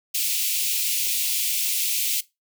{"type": "high-pass noise", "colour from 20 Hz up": "white", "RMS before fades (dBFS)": -24, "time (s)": [0.14, 2.21], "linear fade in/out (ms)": 10, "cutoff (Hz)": 2300, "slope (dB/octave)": 48, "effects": ["noise-tail reverb RT60 0.2 s tail -19 dB re dry"]}